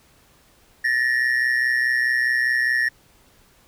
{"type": "ring-modulated tone", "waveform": "triangle", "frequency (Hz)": 1822, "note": "A#6", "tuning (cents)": -40, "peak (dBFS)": -13, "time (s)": [0.84, 2.89], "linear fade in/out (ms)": 10, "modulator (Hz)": 62.4, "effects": ["pink hiss -56 dBFS RMS until 3.67 s"]}